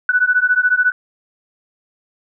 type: beating tone pair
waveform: sine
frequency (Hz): 1480 / 1494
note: F#6 / F#6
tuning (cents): 0 / +16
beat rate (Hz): 14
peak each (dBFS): -15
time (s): 0.09-0.92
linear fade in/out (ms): 2
effects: none